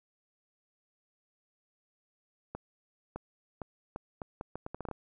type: accelerating click train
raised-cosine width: 1 ms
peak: -24 dBFS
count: 13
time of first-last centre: 2.55-4.913 s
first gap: 610 ms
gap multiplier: 0.75
effects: none